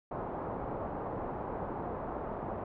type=low-pass noise; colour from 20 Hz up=white; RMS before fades=-38 dBFS; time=0.11-2.64 s; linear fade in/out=5 ms; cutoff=950 Hz; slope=24 dB/octave; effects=none